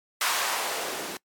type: noise with band-pass filter sweep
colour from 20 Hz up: blue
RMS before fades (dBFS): -29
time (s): 0.21-1.17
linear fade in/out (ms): 2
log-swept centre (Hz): 1200 to 290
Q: 1.2
effects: noise-tail reverb RT60 0.1 s tail -23 dB re dry + MP3 96 kbps